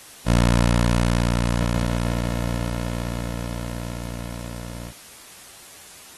15% pulse tone with level ramp, 58.9 Hz, A#1, 19 cents sharp, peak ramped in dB -8 to -27 dBFS, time 0.25-4.93 s, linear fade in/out 50 ms, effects white hiss -44 dBFS RMS until 6.17 s + AAC 32 kbps

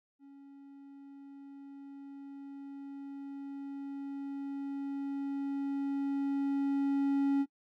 triangle tone with level ramp, 277.9 Hz, C#4, 4 cents sharp, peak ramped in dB -49 to -23 dBFS, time 0.19-7.46 s, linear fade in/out 50 ms, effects noise-tail reverb RT60 0.1 s tail -20 dB re dry

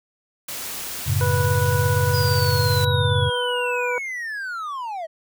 white noise, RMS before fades -31 dBFS, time 0.48-2.85 s, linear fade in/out 5 ms
sine chord, F# minor, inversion none, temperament equal, 92.5 / 110 / 138.59 Hz, F#2 / A2 / C#3, 0 / 0 / 0 cents, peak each -22 / -23 / -23 dBFS, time 1.06-3.3 s, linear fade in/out 20 ms
harmonic tone, 491.1 Hz, B4, 10 cents flat, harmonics 1 / 2 / 3, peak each -24 / -27 / -28 dBFS, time 1.21-3.98 s, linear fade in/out 0 ms
triangle linear sweep, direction down, 4977 to 618 Hz, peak -25 dBFS, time 2.13-5.07 s, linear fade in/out 20 ms
effects none

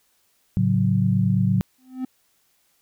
sine chord, F# minor, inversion first, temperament equal, 110 / 138.59 / 185 Hz, A2 / C#3 / F#3, 0 / 0 / 0 cents, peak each -21 / -23 / -20 dBFS, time 0.57-1.61 s, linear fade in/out 0 ms
triangle tone with exponential growth, 257.4 Hz, C4, 28 cents flat, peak -20 dBFS, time 1.78-2.05 s, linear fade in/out 5 ms, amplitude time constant 57 ms
effects white hiss -65 dBFS RMS until 2.81 s

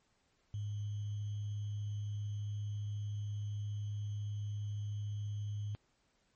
sine tone with sample-and-hold, 103.7 Hz, G#2, 2 cents flat, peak -36 dBFS, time 0.54-5.75 s, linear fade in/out 0 ms, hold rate 3150 Hz, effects pink hiss -75 dBFS RMS until 6.35 s + MP3 32 kbps

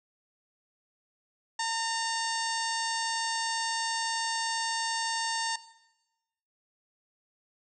harmonic tone with a mistuned harmonic, 909 Hz, A#5, 44 cents flat, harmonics 1 / 2 / 3 / 4 / 5 / 6 / 7 / 8 / 9, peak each -31 / -35 / -42 / -41 / -39 / -40 / -41 / -43 / -42 dBFS, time 1.59-5.56 s, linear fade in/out 5 ms, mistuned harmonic 3, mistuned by +49 cents, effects noise-tail reverb RT60 1.0 s tail -17 dB re dry

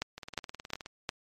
two click trains, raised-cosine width 0.2 ms, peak -14 / -24 dBFS, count 4 / 14, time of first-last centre 0.02-1.091 / 0.18-0.861 s, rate 2.8 / 19.1 Hz, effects MP3 64 kbps

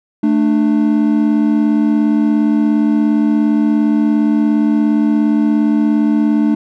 triangle tone pair together, 220 / 297.2 Hz, A3 / D4, 0 / +21 cents, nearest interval perfect fourth, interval 521 cents, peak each -11 dBFS, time 0.23-6.55 s, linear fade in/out 5 ms, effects none

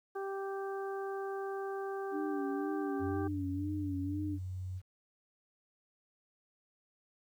harmonic tone, 391.1 Hz, G4, 4 cents flat, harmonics 1 / 2 / 3 / 4, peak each -37 / -43 / -47 / -49 dBFS, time 0.15-3.28 s, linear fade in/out 10 ms
sine tone with vibrato, 291.6 Hz, D4, 12 cents flat, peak -35 dBFS, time 2.11-4.39 s, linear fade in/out 50 ms, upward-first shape sine, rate 2 Hz, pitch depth 75 cents each way
sine tone, 92.5 Hz, F#2, in tune, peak -37 dBFS, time 2.99-4.82 s, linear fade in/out 50 ms
effects 11-bit

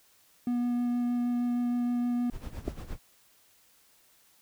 triangle tone with vibrato, 242.4 Hz, B3, 32 cents flat, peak -24 dBFS, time 0.47-2.3 s, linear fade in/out 2 ms, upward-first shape sine, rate 6.4 Hz, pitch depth 8 cents each way
brown noise with tremolo, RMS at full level -36 dBFS, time 2.31-2.99 s, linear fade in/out 50 ms, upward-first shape sine, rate 8.6 Hz, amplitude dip 75%
clicks, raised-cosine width 2 ms, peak -19 dBFS, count 2, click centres 2.679 / 2.682 s
effects white hiss -63 dBFS RMS until 4.41 s

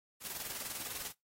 white noise with tremolo, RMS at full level -40 dBFS, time 0.2-1.13 s, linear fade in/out 50 ms, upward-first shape square, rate 20 Hz, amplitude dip 50%, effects noise-tail reverb RT60 0.2 s tail -24 dB re dry + AAC 48 kbps

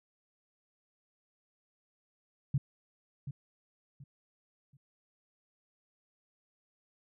sine tone with echo, 138.59 Hz, C#3, in tune, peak -25 dBFS, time 2.54-2.58 s, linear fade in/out 5 ms, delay 730 ms, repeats 3, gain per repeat -11 dB, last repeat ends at 4.77 s, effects none

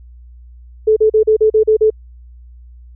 sine tone bursts, 434.3 Hz, A4, 23 cents flat, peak -7 dBFS, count 8, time 0.87-1.903 s, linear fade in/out 10 ms, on 95 ms, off 39 ms, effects added 60 Hz sine -36 dBFS peak until 2.95 s

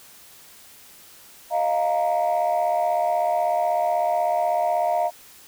sine chord, Eb suspended second, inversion none, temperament equal, 622.3 / 698.5 / 932.3 Hz, Eb5 / F5 / Bb5, 0 / 0 / 0 cents, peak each -23 / -20 / -26 dBFS, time 1.5-5.11 s, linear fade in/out 50 ms, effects tanh soft clip ceiling -14 dBFS + white hiss -48 dBFS RMS until 5.47 s

